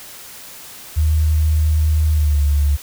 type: tone with pitch glide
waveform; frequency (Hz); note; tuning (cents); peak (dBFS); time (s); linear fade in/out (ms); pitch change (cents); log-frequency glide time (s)
sine; 77.4 to 72.22; D#2 to D2; -9 to -28; -12; 0.96-2.77; 20; -119; 2.12-2.39
effects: white hiss -37 dBFS RMS until 2.82 s